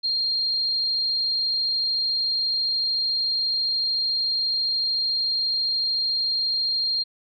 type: tone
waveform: sine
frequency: 4209 Hz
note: C8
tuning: 9 cents sharp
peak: -21 dBFS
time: 0.03-7.04 s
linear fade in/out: 20 ms
effects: none